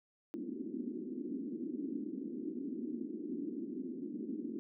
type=band-pass noise; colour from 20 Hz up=pink; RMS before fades=-41 dBFS; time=0.34-4.59 s; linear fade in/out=0 ms; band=230 to 340 Hz; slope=48 dB/octave; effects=none